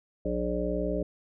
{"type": "harmonic tone", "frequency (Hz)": 60, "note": "B1", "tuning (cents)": -49, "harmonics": [1, 3, 5, 7, 9, 10], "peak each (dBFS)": [-34, -34, -34, -34, -34, -34], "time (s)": [0.25, 1.03], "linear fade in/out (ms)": 5, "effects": []}